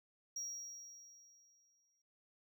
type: tone with exponential decay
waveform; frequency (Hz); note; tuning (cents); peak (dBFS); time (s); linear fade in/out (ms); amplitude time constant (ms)
triangle; 5660; F8; +22; -38; 0.36-2.02; 5; 360
effects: none